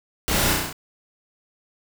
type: noise with echo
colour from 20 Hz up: pink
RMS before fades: -23 dBFS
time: 0.28-0.53 s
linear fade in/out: 0 ms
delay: 33 ms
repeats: 6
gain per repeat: -2 dB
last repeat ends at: 0.728 s
effects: none